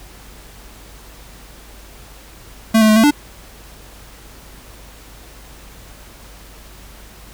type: tone with pitch steps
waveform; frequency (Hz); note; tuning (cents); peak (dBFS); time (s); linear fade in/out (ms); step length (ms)
square; 222.5 / 217.4 / 215.1 / 223 / 293.4; A3 / A3 / A3 / A3 / D4; +20 / -21 / -39 / +23 / -2; -9; 2.74-3.11; 10; 74
effects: added 50 Hz sine -41 dBFS peak until 7.33 s + pink hiss -42 dBFS RMS until 7.33 s